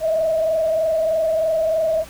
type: tone with frequency modulation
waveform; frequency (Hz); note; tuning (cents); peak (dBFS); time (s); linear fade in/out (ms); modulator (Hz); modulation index
sine; 641; E5; -49; -16; 0-2.05; 50; 23.2; 0.81
effects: pink hiss -41 dBFS RMS until 2.09 s